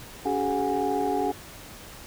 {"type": "tone cluster", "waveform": "sine", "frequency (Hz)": [283.4, 383.9, 426, 728, 821], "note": ["C#4", "G4", "G#4", "F#5", "G#5"], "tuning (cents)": [38, -36, 44, -28, -20], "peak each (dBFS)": -29, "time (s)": [0.25, 1.32], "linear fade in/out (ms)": 10, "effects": ["tanh soft clip ceiling -15 dBFS", "pink hiss -44 dBFS RMS until 2.06 s"]}